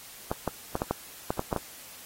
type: clicks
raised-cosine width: 1 ms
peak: -13 dBFS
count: 9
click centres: 0.315 / 0.477 / 0.754 / 0.819 / 0.91 / 1.305 / 1.394 / 1.528 / 1.563 s
effects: white hiss -47 dBFS RMS until 2.05 s + AAC 48 kbps